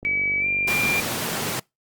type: click train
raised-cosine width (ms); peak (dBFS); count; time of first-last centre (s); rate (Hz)
2; -25; 48; 0.03-1.001; 48.4
type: tone with pitch glide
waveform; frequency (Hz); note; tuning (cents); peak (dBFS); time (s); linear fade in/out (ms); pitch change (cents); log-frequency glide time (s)
sine; 2285 to 2381; D7 to D7; -48 to +23; -20; 0.05-1; 0; +71; 0.39-0.47
type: high-pass noise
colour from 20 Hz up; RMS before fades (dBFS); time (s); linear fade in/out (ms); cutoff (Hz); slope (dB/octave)
pink; -27; 0.67-1.6; 10; 120; 24
effects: noise-tail reverb RT60 0.2 s tail -25 dB re dry + Opus 32 kbps